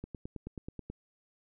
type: click train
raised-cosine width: 3 ms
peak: -27 dBFS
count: 9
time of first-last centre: 0.04-0.9 s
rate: 9.3 Hz
effects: none